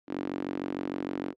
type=tone with high-pass filter; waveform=sawtooth; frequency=46.56 Hz; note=F#1; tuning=12 cents sharp; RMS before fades=-34 dBFS; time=0.07-1.34 s; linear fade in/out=50 ms; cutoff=290 Hz; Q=4; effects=low-pass 3000 Hz 12 dB/octave + AAC 64 kbps